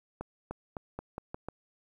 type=accelerating click train; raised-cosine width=1 ms; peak=-23 dBFS; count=7; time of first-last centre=0.21-1.486 s; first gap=300 ms; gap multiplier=0.86; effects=10-bit